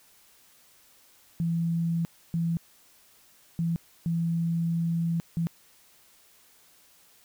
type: tone bursts at uneven times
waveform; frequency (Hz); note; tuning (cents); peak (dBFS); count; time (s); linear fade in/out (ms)
sine; 167.3; E3; +26; -24; 5; 1.4-2.05 / 2.34-2.57 / 3.59-3.76 / 4.06-5.2 / 5.37-5.47; 0
effects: white hiss -59 dBFS RMS until 7.24 s